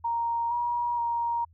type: tone with pitch steps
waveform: sine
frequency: 933 / 956 / 939 Hz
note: A#5 / A#5 / A#5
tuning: +1 / +43 / +12 cents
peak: -25 dBFS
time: 0.04-1.45 s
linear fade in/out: 10 ms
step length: 470 ms
effects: added 83 Hz sine -55 dBFS peak until 1.53 s